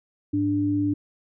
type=tone pair together; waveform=sine; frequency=103.84 / 293.7 Hz; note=G#2 / D4; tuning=0 / 0 cents; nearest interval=octave + tritone; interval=1800 cents; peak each=-28 / -21 dBFS; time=0.33-0.94 s; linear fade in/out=10 ms; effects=none